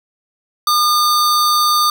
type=tone pair together; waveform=square; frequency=1210 / 4568 Hz; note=D#6 / D8; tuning=-49 / -49 cents; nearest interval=octave + major seventh; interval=2300 cents; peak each=-13 / -19 dBFS; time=0.67-1.9 s; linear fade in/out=2 ms; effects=none